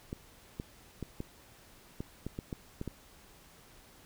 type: clicks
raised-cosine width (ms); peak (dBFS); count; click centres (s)
3; -24; 10; 0.129 / 0.599 / 1.027 / 1.204 / 2.005 / 2.266 / 2.389 / 2.528 / 2.814 / 2.877
effects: pink hiss -58 dBFS RMS until 4.05 s